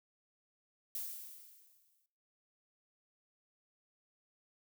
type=noise with exponential decay; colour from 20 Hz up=violet; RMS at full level=-39 dBFS; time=0.95-2.06 s; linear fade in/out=1 ms; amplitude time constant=240 ms; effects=noise-tail reverb RT60 0.6 s tail -19 dB re dry